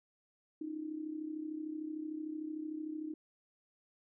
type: tone with amplitude modulation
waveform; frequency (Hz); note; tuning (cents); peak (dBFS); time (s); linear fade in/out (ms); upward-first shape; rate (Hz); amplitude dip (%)
sine; 310; D#4; -6; -35; 0.61-3.14; 5; sine; 33.3; 70
effects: none